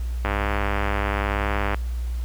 click train, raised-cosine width 0.5 ms, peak -9 dBFS, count 152, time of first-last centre 0.25-1.745 s, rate 101 Hz, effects added 60 Hz sine -24 dBFS peak until 2.24 s + pink hiss -48 dBFS RMS until 2.24 s

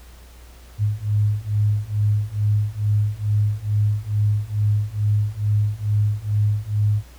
sine beating tone pair, 103.5 / 105.8 Hz, G#2 / G#2, -5 / +33 cents, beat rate 2.3 Hz, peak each -21 / -20 dBFS, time 0.78-7.03 s, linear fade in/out 50 ms, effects added 60 Hz sine -42 dBFS peak until 7.18 s + pink hiss -50 dBFS RMS until 7.18 s

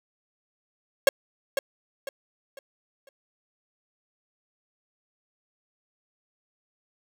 45% pulse tone with echo, 546 Hz, C#5, 26 cents flat, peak -13 dBFS, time 1.07-1.09 s, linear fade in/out 2 ms, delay 500 ms, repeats 4, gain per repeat -9 dB, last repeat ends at 3.09 s, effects none

